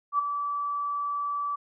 sine tone with ADSR envelope, 1155 Hz, D6, 29 cents flat, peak -19 dBFS, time 0.12-1.56 s, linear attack 69 ms, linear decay 10 ms, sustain -8 dB, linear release 12 ms, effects none

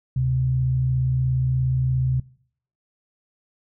sine tone pair together, 71.4 / 128.4 Hz, D2 / C3, -48 / -32 cents, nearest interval minor seventh, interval 1016 cents, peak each -29 / -19 dBFS, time 0.16-2.2 s, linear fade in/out 5 ms, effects noise-tail reverb RT60 0.6 s tail -22 dB re dry

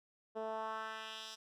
10% pulse tone with band-pass filter sweep, 220 Hz, A3, in tune, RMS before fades -43 dBFS, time 0.35-1.36 s, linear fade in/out 20 ms, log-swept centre 480 to 5100 Hz, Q 1.7, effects none

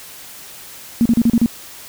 sine tone bursts, 233.1 Hz, A#3, in tune, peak -9 dBFS, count 6, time 1.01-1.46 s, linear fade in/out 0 ms, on 45 ms, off 36 ms, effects white hiss -37 dBFS RMS until 1.88 s

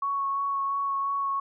sine tone with vibrato, 1108.7 Hz, C#6, in tune, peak -25 dBFS, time 0.02-1.4 s, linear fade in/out 5 ms, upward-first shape sine, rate 2.9 Hz, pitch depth 12 cents each way, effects none

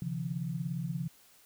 sine tone cluster, 133.9 / 150.9 / 171.2 Hz, C3 / D3 / F3, +40 / +47 / -34 cents, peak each -37 / -40 / -35 dBFS, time 0.02-1.08 s, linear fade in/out 2 ms, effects white hiss -61 dBFS RMS until 1.45 s

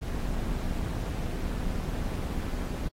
brown noise with amplitude modulation, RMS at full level -28 dBFS, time 0.01-2.89 s, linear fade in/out 20 ms, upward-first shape sine, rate 213 Hz, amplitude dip 65%, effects AAC 48 kbps

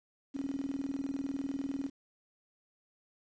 sine tone with tremolo, 275.5 Hz, C#4, 11 cents flat, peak -31 dBFS, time 0.34-1.9 s, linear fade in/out 20 ms, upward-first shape square, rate 20 Hz, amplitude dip 75%, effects resampled to 16000 Hz + 10-bit

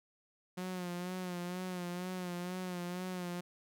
sawtooth tone with vibrato, 180 Hz, F#3, 47 cents flat, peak -34 dBFS, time 0.57-3.41 s, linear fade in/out 10 ms, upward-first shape sine, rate 2.1 Hz, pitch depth 46 cents each way, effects none

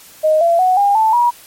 sine tone with pitch steps, 622.3 / 678.6 / 740 / 807 / 880.1 / 959.7 Hz, D#5 / F5 / F#5 / G#5 / A5 / B5, 0 / -50 / 0 / -50 / 0 / -50 cents, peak -9 dBFS, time 0.23-1.31 s, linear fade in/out 20 ms, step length 180 ms, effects white hiss -41 dBFS RMS until 1.46 s + MP3 64 kbps

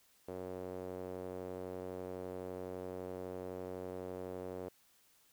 sawtooth tone with band-pass filter, 91.9 Hz, F#2, 11 cents flat, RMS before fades -44 dBFS, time 0.28-4.69 s, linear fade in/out 5 ms, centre 480 Hz, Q 2.3, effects white hiss -69 dBFS RMS until 5.32 s

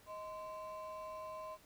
triangle ring-modulated tone, 832 Hz, G#5, 3 cents sharp, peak -39 dBFS, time 0.06-1.58 s, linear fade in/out 50 ms, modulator 204 Hz, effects pink hiss -64 dBFS RMS until 1.65 s

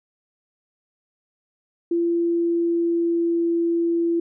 sine tone with pitch glide, 340.4 to 337.7 Hz, F4 to E4, -44 to +42 cents, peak -18 dBFS, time 1.91-4.2 s, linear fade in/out 5 ms, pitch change -14 cents, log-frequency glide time 2.14-3.45 s, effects none

